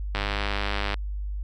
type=click train; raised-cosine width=0.3 ms; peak=-11 dBFS; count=81; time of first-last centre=0.15-0.942 s; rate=101 Hz; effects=added 50 Hz sine -28 dBFS peak until 1.43 s